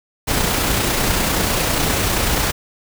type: noise with amplitude modulation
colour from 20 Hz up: pink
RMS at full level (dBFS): -17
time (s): 0.27-2.52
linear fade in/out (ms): 20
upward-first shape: sine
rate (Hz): 30.1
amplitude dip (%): 30
effects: none